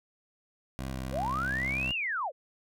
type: tone with vibrato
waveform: 15% pulse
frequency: 65.41 Hz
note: C2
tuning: in tune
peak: -28 dBFS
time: 0.79-1.92 s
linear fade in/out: 0 ms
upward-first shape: sine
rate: 3.5 Hz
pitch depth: 21 cents each way
type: linear two-way sweep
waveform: sine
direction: up then down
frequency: 461.8 to 2876 to 461.8 Hz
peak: -29 dBFS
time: 1.11-2.32 s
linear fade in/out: 50 ms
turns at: 1.93 s
effects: none